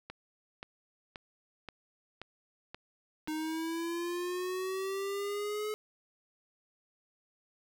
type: click train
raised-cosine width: 0.3 ms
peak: -26 dBFS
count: 7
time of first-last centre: 0.1-3.275 s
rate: 1.89 Hz
type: linear sweep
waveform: square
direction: up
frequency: 308 to 428 Hz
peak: -34 dBFS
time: 3.28-5.74 s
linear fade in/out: 0 ms
effects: none